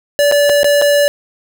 square tone with dropouts, 578 Hz, D5, 28 cents flat, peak -9 dBFS, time 0.19-1.08 s, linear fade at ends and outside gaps 0 ms, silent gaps 0.314-0.322 / 0.494-0.497 / 0.632-0.644 / 0.815-0.821 s, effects none

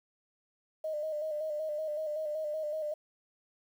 sine tone with vibrato, 613 Hz, D#5, 26 cents flat, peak -32 dBFS, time 0.84-2.94 s, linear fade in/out 5 ms, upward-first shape square, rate 5.3 Hz, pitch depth 41 cents each way, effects 10-bit

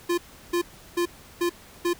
square tone bursts, 347.7 Hz, F4, 8 cents flat, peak -22 dBFS, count 5, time 0.09-1.935 s, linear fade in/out 10 ms, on 89 ms, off 350 ms, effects pink hiss -49 dBFS RMS until 1.99 s

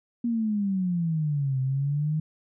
sine exponential two-way sweep, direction down then up, 240 to 130 to 157.1 Hz, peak -23 dBFS, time 0.24-2.2 s, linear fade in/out 5 ms, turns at 1.6 s, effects none

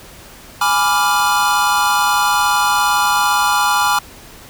square chord, G# diminished seventh, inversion none, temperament equal, 830.6 / 987.8 / 1174.7 / 1396.9 Hz, G#5 / B5 / D6 / F6, 0 / 0 / 0 / 0 cents, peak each -19 dBFS, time 0.61-3.99 s, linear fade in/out 5 ms, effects pink hiss -39 dBFS RMS until 4.49 s

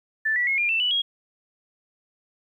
sine tone with pitch steps, 1760 / 1952.8 / 2167 / 2404 / 2668 / 2960 / 3284 Hz, A6 / B6 / C#7 / D7 / E7 / F#7 / G#7, 0 / -20 / -40 / +40 / +20 / 0 / -20 cents, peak -20 dBFS, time 0.25-1.02 s, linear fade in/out 10 ms, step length 110 ms, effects 10-bit

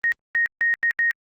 sine tone bursts at uneven times, 1864.7 Hz, A#6, in tune, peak -17 dBFS, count 5, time 0.04-0.12 / 0.35-0.46 / 0.61-0.74 / 0.83-0.91 / 0.99-1.11 s, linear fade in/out 0 ms, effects Opus 24 kbps

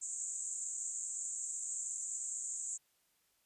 pink band-pass noise, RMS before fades -41 dBFS, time 0.01-2.78 s, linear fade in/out 20 ms, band 6900 to 8000 Hz, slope 96 dB/octave, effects white hiss -75 dBFS RMS until 3.45 s + resampled to 32000 Hz

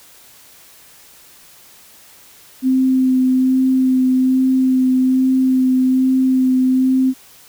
sine tone with vibrato, 259 Hz, C4, 17 cents flat, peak -11 dBFS, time 2.62-7.14 s, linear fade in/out 50 ms, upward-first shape sine, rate 1.2 Hz, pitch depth 13 cents each way, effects white hiss -45 dBFS RMS until 7.48 s

